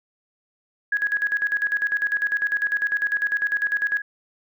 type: tone with tremolo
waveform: sine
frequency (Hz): 1664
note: G#6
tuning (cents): +3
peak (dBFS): -18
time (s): 0.92-4.02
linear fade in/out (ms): 5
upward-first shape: square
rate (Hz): 10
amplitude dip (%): 70
effects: none